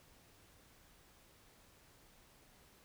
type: silence
effects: pink hiss -65 dBFS RMS until 2.84 s